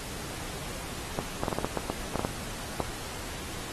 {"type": "clicks", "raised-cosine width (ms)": 1, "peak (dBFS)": -14, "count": 12, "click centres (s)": [1.189, 1.435, 1.482, 1.528, 1.586, 1.646, 1.773, 1.9, 2.157, 2.194, 2.249, 2.803], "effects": ["pink hiss -39 dBFS RMS until 3.72 s", "AAC 32 kbps"]}